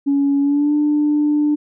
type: tone with pitch glide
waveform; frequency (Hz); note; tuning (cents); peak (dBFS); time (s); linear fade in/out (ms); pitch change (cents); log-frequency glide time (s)
sine; 280.7 to 297; C#4 to D4; +22 to +20; -12; 0.06-1.56; 20; +98; 0.41-0.74
effects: tanh soft clip ceiling -9 dBFS